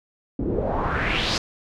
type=noise with low-pass filter sweep; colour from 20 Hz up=pink; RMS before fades=-24 dBFS; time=0.39-1.38 s; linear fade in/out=2 ms; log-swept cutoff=280 to 5400 Hz; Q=3.1; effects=none